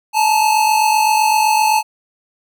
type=tone pair together; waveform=square; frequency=861 / 908.8 Hz; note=A5 / A#5; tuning=-38 / -44 cents; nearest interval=minor second; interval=94 cents; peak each=-13 / -19 dBFS; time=0.13-1.83 s; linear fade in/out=50 ms; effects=none